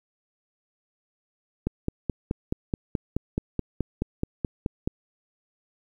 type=click train; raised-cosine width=3 ms; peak=-12 dBFS; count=16; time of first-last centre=1.67-4.875 s; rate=4.68 Hz; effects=9-bit